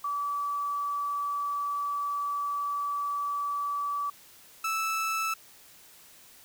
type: tone pair in turn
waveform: sine / 30% pulse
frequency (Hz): 1151 / 1313.7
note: D6 / E6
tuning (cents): -35 / -6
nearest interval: major second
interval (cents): 229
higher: second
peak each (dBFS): -28 / -25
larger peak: second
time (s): 0.04-4.1 / 4.64-5.34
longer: first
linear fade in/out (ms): 5
effects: white hiss -54 dBFS RMS until 6.44 s